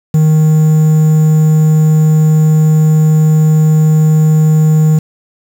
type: tone with quantisation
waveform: triangle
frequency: 155.56 Hz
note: D#3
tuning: in tune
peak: -3 dBFS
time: 0.14-4.99 s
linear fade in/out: 5 ms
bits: 5
effects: none